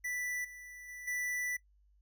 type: tone with level steps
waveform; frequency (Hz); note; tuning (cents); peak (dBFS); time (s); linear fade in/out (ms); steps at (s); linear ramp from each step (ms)
square; 1975.5; B6; 0; -36 / -49 / -46 / -35; 0.04-1.57; 10; 0.44 / 0.88 / 1.07; 10
effects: noise-tail reverb RT60 0.1 s tail -19 dB re dry + added 50 Hz sine -64 dBFS peak until 2.01 s